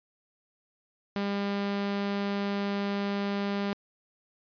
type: tone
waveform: sawtooth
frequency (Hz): 200.7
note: G3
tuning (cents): +41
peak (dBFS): -24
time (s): 1.16-3.73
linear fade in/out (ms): 0
effects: resampled to 11025 Hz